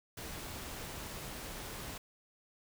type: noise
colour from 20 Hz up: pink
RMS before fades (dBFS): -44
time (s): 0.17-1.98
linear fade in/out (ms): 5
effects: none